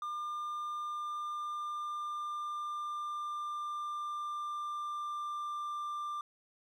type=tone with pitch glide; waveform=triangle; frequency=1200 to 1187.6 Hz; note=D6 to D6; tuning=+37 to +19 cents; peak=-34 dBFS; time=0.02-6.21 s; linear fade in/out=2 ms; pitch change=-18 cents; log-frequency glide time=0.82-5.74 s; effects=none